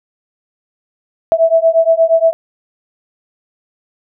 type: beating tone pair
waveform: sine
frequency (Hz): 652 / 660.5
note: E5 / E5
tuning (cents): -19 / +3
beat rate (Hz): 8.5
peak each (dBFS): -11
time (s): 1.32-2.33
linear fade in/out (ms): 0
effects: none